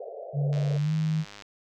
pink band-pass noise, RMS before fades -39 dBFS, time 0-0.78 s, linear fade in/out 5 ms, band 420 to 710 Hz, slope 96 dB/octave
sine tone with pitch glide, 143.7 to 157.61 Hz, D3 to D#3, -37 to +23 cents, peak -23 dBFS, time 0.33-1.25 s, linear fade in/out 50 ms, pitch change +160 cents, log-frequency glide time 0.77-0.93 s
click train, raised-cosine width 0.2 ms, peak -26 dBFS, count 92, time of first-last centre 0.53-1.422 s, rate 102 Hz
effects none

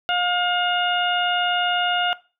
harmonic tone, 712 Hz, F5, 33 cents sharp, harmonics 1 / 2 / 3 / 4 / 5, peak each -23 / -23 / -33 / -24 / -34 dBFS, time 0.09-2.13 s, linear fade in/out 0 ms, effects noise-tail reverb RT60 0.3 s tail -18 dB re dry

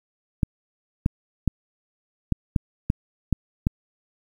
clicks, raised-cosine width 5 ms, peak -7 dBFS, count 8, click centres 0.432 / 1.061 / 1.477 / 2.323 / 2.562 / 2.901 / 3.327 / 3.669 s, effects 8-bit

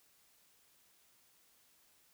silence, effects white hiss -69 dBFS RMS until 2.13 s

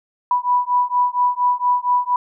sine beating tone pair, 983 / 987.3 Hz, B5 / B5, -8 / -1 cents, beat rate 4.3 Hz, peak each -18 dBFS, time 0.31-2.16 s, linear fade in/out 2 ms, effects none

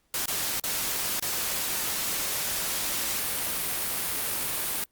white noise with dropouts, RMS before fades -29 dBFS, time 0.14-4.84 s, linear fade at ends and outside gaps 2 ms, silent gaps 0.258-0.28 / 0.599-0.638 / 1.198-1.223 s, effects pink hiss -70 dBFS RMS until 4.91 s + Opus 48 kbps

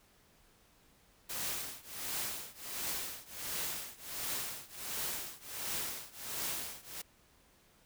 white noise with tremolo, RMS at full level -36 dBFS, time 1.29-7.02 s, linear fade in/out 10 ms, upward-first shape triangle, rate 1.4 Hz, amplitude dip 95%, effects pink hiss -66 dBFS RMS until 7.85 s

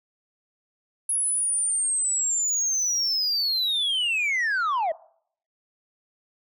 sine linear sweep, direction down, 10548 to 608 Hz, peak -19 dBFS, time 1.09-4.92 s, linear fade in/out 5 ms, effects noise-tail reverb RT60 0.6 s tail -22 dB re dry + tanh soft clip ceiling -21 dBFS

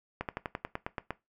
slowing click train, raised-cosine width 0.5 ms, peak -18 dBFS, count 10, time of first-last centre 0.21-1.106 s, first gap 78 ms, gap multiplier 1.06, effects noise-tail reverb RT60 0.2 s tail -18 dB re dry

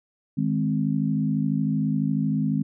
sine chord, Ab major, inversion second, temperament equal, 155.56 / 207.7 / 261.6 Hz, Eb3 / Ab3 / C4, 0 / 0 / 0 cents, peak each -25 / -25 / -26 dBFS, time 0.37-2.63 s, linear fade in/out 10 ms, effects none

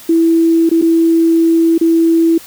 sine tone with dropouts, 330 Hz, E4, 2 cents sharp, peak -7 dBFS, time 0.09-2.38 s, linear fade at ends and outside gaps 5 ms, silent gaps 0.693-0.713 / 0.815-0.822 / 1.78-1.811 s, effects white hiss -36 dBFS RMS until 2.46 s

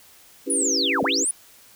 sine chord, C# half-diminished seventh, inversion none, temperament equal, 277.2 / 329.6 / 392 / 493.9 Hz, C#4 / E4 / G4 / B4, 0 / 0 / 0 / 0 cents, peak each -28 / -31 / -30 / -32 dBFS, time 0.46-1.25 s, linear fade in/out 20 ms
sine linear two-way sweep, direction down then up, 10130 to 155.56 to 10130 Hz, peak -20 dBFS, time 0.5-1.31 s, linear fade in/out 2 ms, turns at 1.03 s
effects white hiss -51 dBFS RMS until 1.75 s

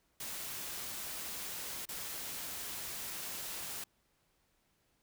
white noise with dropouts, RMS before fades -42 dBFS, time 0.2-3.84 s, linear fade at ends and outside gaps 5 ms, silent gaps 1.855-1.888 s, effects pink hiss -75 dBFS RMS until 5.02 s

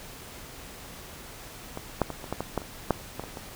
clicks, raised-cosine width 1 ms, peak -20 / -8 / -19 / -25 / -15 / -15 / -12 / -27 / -7 / -18 / -23 / -23 dBFS, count 12, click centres 1.774 / 2.017 / 2.103 / 2.242 / 2.326 / 2.406 / 2.577 / 2.618 / 2.907 / 3.196 / 3.238 / 3.372 s, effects pink hiss -44 dBFS RMS until 3.55 s

